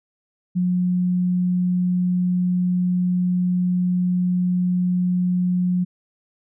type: tone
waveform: sine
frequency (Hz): 180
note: F#3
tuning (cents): -47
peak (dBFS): -17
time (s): 0.55-5.85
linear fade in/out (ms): 20
effects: none